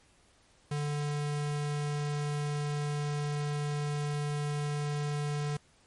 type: tone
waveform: square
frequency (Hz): 146.83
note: D3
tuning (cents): 0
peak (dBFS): -31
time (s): 0.71-5.57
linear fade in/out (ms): 5
effects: pink hiss -64 dBFS RMS until 5.86 s + MP3 48 kbps